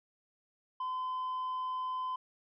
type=tone with tanh clipping; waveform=sine; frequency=1022 Hz; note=C6; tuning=41 cents flat; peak=-34 dBFS; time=0.8-2.16 s; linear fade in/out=5 ms; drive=2 dB; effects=none